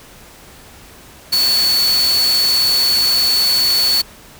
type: tone in noise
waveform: sine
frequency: 4435 Hz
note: C#8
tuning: in tune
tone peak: -12 dBFS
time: 1.32-4.02 s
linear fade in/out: 10 ms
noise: white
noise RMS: -22 dBFS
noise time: 1.32-4.02 s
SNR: +7 dB
effects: pink hiss -41 dBFS RMS until 4.39 s